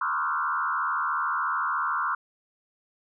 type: tone with frequency modulation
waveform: sine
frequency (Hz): 1234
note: D#6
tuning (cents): -15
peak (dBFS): -24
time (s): 0.01-2.15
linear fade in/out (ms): 5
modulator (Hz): 76.9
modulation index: 3
effects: none